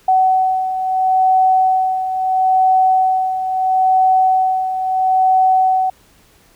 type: beating tone pair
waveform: sine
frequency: 752 / 752.75 Hz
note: F#5 / F#5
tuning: +28 / +30 cents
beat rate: 0.75 Hz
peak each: -12 / -19 dBFS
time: 0.08-5.9 s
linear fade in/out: 5 ms
effects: pink hiss -51 dBFS RMS until 6.55 s